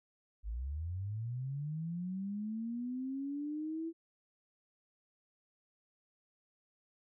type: linear sweep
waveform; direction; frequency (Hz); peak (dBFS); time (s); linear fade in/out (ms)
sine; up; 49 to 332.8; -36; 0.43-3.93; 50
effects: none

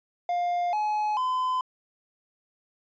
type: tone with pitch steps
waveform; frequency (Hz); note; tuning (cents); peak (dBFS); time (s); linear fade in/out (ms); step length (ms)
triangle; 704 / 846.9 / 1018.9; F5 / G#5 / C6; +14 / +34 / -46; -22; 0.29-1.61; 2; 440
effects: resampled to 16000 Hz

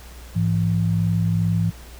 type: tone pair together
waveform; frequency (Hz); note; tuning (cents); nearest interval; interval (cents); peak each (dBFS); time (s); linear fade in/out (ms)
sine; 105.72 / 168.3; G#2 / E3; +31 / +36; minor sixth; 805; -20; 0.35-1.71; 20
effects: added 60 Hz sine -39 dBFS peak until 1.99 s + pink hiss -45 dBFS RMS until 1.99 s

